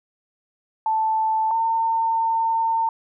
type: tone pair in turn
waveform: sine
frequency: 880 / 905.3 Hz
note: A5 / A5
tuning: 0 / +49 cents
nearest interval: unison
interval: 49 cents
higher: second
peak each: -18 dBFS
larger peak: neither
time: 0.86-1.51 / 1.51-2.89 s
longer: second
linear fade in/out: 2 ms
effects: none